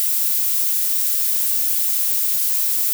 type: noise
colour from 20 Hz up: violet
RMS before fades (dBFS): -19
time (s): 0-2.93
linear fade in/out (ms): 0
effects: none